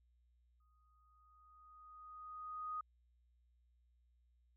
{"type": "tone with exponential growth", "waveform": "sine", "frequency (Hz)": 1244.5, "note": "D#6", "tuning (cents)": 0, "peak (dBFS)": -39, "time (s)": [0.6, 2.81], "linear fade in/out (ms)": 5, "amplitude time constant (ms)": 480, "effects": ["added 60 Hz sine -70 dBFS peak until 4.56 s"]}